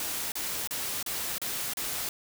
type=noise bursts; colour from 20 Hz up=white; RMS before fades=-33 dBFS; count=6; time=0-2.09 s; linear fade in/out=2 ms; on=320 ms; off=34 ms; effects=none